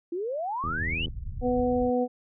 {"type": "exponential sweep", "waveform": "sine", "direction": "up", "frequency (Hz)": [329.6, 3070], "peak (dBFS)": -28, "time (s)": [0.12, 1.06], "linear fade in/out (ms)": 5}
{"type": "click train", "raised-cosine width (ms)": 3, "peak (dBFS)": -25, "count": 37, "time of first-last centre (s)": [0.64, 1.082], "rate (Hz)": 81.5}
{"type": "low-pass noise", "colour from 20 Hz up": "pink", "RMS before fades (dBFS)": -36, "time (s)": [0.66, 1.9], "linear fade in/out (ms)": 5, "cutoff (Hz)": 120, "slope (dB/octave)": 24}
{"type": "harmonic tone", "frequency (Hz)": 247.8, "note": "B3", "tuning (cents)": 6, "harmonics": [1, 2, 3], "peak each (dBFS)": [-26, -25, -31], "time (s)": [1.41, 2.08], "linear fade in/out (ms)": 50}
{"effects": []}